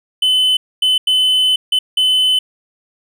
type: tone bursts at uneven times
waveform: triangle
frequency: 3029 Hz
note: F#7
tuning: 40 cents sharp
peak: -9 dBFS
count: 5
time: 0.22-0.57 / 0.82-0.98 / 1.07-1.56 / 1.72-1.79 / 1.97-2.39 s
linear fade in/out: 5 ms
effects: none